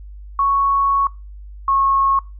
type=tone pair in turn; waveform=sine; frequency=1108.7 / 1092.8 Hz; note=C#6 / C#6; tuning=0 / -25 cents; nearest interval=unison; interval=25 cents; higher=first; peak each=-13 dBFS; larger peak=neither; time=0.39-1.07 / 1.68-2.19 s; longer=first; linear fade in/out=2 ms; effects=noise-tail reverb RT60 0.3 s tail -24 dB re dry + added 50 Hz sine -33 dBFS peak until 2.39 s